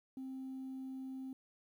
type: tone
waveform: sine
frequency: 263.3 Hz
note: C4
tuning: 11 cents sharp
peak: -40 dBFS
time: 0.17-1.33 s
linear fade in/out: 2 ms
effects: tanh soft clip ceiling -40 dBFS + 12-bit